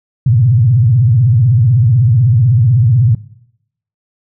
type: tone with vibrato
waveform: sine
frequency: 120 Hz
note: B2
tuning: 49 cents flat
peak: -6 dBFS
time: 0.26-3.15 s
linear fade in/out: 5 ms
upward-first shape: sine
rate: 16 Hz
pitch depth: 250 cents each way
effects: noise-tail reverb RT60 0.8 s tail -19 dB re dry